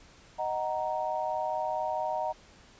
sine chord, D# minor, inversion none, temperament just, 622.3 / 746.7 / 933.4 Hz, D#5 / F#5 / A#5, 0 / +16 / +2 cents, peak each -33 dBFS, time 0.38-2.33 s, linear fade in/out 20 ms, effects pink hiss -56 dBFS RMS until 2.79 s + resampled to 16000 Hz

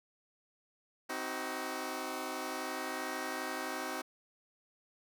10% pulse chord, C diminished, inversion none, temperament just, 261.6 / 314 / 376.7 Hz, C4 / Eb4 / Gb4, 0 / +16 / +31 cents, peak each -33 dBFS, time 1.09-4.02 s, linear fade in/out 10 ms, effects none

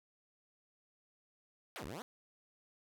10% pulse exponential two-way sweep, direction down then up, 825 to 62.7 to 267.2 Hz, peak -35 dBFS, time 1.76-2.02 s, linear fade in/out 0 ms, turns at 1.85 s, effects none

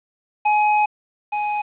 square tone pair in turn, 842 / 835.7 Hz, G#5 / G#5, +24 / +11 cents, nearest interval unison, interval 13 cents, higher first, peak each -15 / -21 dBFS, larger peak first, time 0.45-0.86 / 1.32-1.62 s, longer first, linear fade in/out 10 ms, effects resampled to 8000 Hz + 8-bit

